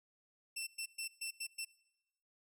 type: tone bursts at uneven times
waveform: 15% pulse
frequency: 2686 Hz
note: E7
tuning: 32 cents sharp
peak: -32 dBFS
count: 6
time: 0.56-0.67 / 0.78-0.86 / 0.98-1.08 / 1.21-1.31 / 1.4-1.47 / 1.58-1.65 s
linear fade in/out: 10 ms
effects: noise-tail reverb RT60 1.0 s tail -22 dB re dry